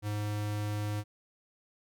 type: tone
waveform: square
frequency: 104.6 Hz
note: G#2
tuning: 13 cents sharp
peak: -32 dBFS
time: 0.02-1.04 s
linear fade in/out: 50 ms
effects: none